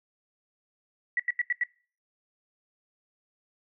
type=tone bursts; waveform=sine; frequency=1945 Hz; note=B6; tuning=27 cents flat; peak=-23 dBFS; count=5; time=1.17-1.636 s; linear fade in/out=2 ms; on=26 ms; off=84 ms; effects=noise-tail reverb RT60 0.4 s tail -22 dB re dry